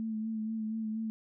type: tone with vibrato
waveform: sine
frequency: 220 Hz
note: A3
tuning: in tune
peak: -32 dBFS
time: 0-1.1 s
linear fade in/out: 0 ms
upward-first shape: sine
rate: 4.2 Hz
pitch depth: 29 cents each way
effects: none